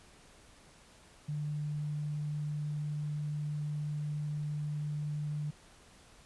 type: tone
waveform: sine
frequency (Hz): 149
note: D3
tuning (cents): +25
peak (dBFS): -33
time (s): 1.28-5.51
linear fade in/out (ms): 10
effects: pink hiss -59 dBFS RMS until 6.25 s + resampled to 24000 Hz